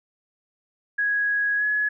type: tone with pitch glide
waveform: sine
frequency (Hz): 1661.2 to 1692.2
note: G#6 to G#6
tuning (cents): 0 to +32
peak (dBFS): -20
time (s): 0.98-1.89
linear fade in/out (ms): 10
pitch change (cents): +32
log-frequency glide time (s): 1.57-1.64
effects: none